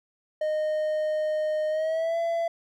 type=tone with pitch glide; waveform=triangle; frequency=616 to 671.8 Hz; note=D#5 to E5; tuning=-17 to +33 cents; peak=-22 dBFS; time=0.41-2.48 s; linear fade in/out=5 ms; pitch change=+150 cents; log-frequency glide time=1.69-2.18 s; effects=none